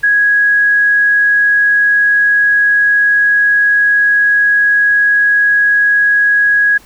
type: tone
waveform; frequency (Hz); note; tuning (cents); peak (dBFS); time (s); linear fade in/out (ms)
sine; 1661; G#6; 0; -7; 0.03-6.78; 10
effects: pink hiss -43 dBFS RMS until 6.85 s